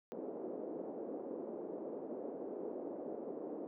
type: band-pass noise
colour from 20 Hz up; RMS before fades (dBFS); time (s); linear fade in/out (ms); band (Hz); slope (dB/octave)
white; -44; 0.12-3.67; 0; 270 to 510; 24
effects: none